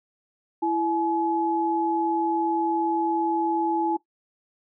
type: tone pair together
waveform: sine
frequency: 332.7 / 850 Hz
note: E4 / G#5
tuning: +16 / +40 cents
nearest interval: octave + major third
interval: 1624 cents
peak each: -24 dBFS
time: 0.62-3.97 s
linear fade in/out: 10 ms
effects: noise-tail reverb RT60 0.1 s tail -17 dB re dry